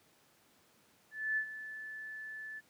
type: tone with ADSR envelope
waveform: sine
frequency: 1744 Hz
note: A6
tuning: 16 cents flat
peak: -29 dBFS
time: 1.11-2.61 s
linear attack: 260 ms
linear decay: 81 ms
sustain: -13 dB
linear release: 29 ms
effects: pink hiss -67 dBFS RMS until 2.69 s + high-pass 150 Hz 12 dB/octave